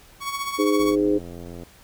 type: tone with tremolo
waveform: sawtooth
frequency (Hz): 1117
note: C#6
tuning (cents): +13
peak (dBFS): -20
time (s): 0.2-0.96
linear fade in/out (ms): 50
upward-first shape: triangle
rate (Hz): 15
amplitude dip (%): 65
type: harmonic tone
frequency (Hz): 102.6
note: G#2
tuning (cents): -21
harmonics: 3 / 4 / 5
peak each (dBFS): -20 / -21 / -27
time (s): 0.58-1.19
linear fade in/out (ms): 20
type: click train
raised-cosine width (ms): 2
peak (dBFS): -25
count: 73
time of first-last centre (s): 0.8-1.634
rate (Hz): 86.3
effects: pink hiss -51 dBFS RMS until 1.83 s